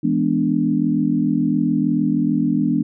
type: chord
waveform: sine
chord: E dominant seventh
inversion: none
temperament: equal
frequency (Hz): 164.81 / 207.7 / 246.9 / 293.7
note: E3 / G#3 / B3 / D4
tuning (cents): 0 / 0 / 0 / 0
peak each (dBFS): -23 / -22 / -20 / -20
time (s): 0.03-2.83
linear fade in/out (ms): 10
effects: none